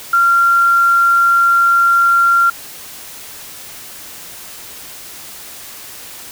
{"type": "tone", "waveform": "sine", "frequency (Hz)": 1380, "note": "F6", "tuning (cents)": -21, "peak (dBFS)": -8, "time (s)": [0.13, 2.5], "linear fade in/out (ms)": 5, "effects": ["white hiss -33 dBFS RMS until 6.31 s"]}